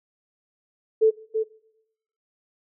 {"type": "tone with echo", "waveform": "sine", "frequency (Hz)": 440, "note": "A4", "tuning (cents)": 0, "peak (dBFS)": -13, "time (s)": [1.01, 1.11], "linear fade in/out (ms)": 20, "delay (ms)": 330, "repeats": 1, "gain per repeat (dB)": -7, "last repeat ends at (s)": 1.44, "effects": ["noise-tail reverb RT60 0.8 s tail -21 dB re dry"]}